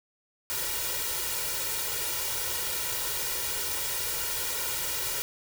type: noise with comb filter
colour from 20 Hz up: white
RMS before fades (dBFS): -31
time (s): 0.5-5.22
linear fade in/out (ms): 0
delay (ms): 2.1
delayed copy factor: +0.85
effects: none